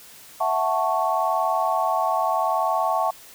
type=chord; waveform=sine; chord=F# minor seventh; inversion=third; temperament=equal; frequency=659.3 / 740 / 880 / 1108.7 Hz; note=E5 / F#5 / A5 / C#6; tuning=0 / 0 / 0 / 0 cents; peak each=-25 dBFS; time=0.4-3.11 s; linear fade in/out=10 ms; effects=white hiss -46 dBFS RMS until 3.34 s